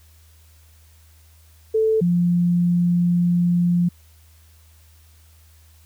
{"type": "tone pair in turn", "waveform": "sine", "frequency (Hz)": [440, 174.61], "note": ["A4", "F3"], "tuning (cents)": [0, 0], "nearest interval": "octave + major third", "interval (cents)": 1600, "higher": "first", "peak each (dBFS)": -15, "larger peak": "neither", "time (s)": [[1.74, 2.01], [2.01, 3.89]], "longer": "second", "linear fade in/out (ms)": 10, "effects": ["added 79 Hz sine -49 dBFS peak until 5.85 s", "white hiss -57 dBFS RMS until 5.85 s"]}